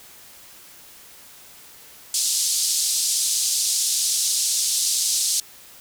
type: band-pass noise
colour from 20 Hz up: white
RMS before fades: -22 dBFS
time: 2.14-5.4 s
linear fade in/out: 2 ms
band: 4100 to 9400 Hz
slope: 24 dB/octave
effects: white hiss -46 dBFS RMS until 5.8 s